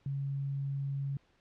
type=tone; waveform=sine; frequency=138.59 Hz; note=C#3; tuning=in tune; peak=-32 dBFS; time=0.06-1.17 s; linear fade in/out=2 ms; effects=pink hiss -69 dBFS RMS until 1.4 s + low-pass 4000 Hz 12 dB/octave